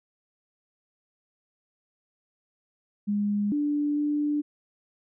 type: tone with pitch steps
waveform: sine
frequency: 205.4 / 293.1 / 295 Hz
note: G#3 / D4 / D4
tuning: -19 / -3 / +8 cents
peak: -23 dBFS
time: 3.07-4.42 s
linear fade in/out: 20 ms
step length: 450 ms
effects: none